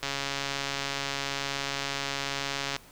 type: click train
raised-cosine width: 0.2 ms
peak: -13 dBFS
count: 381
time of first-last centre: 0.03-2.764 s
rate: 139 Hz
effects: pink hiss -53 dBFS RMS until 2.91 s